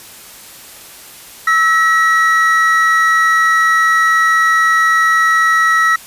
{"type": "tone pair together", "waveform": "triangle", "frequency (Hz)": [1307.9, 1912], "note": ["E6", "A#6"], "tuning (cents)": [-14, 43], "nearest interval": "perfect fifth", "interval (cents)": 657, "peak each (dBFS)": -10, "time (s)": [1.47, 5.96], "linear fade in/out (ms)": 5, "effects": ["white hiss -36 dBFS RMS until 6.06 s", "resampled to 32000 Hz"]}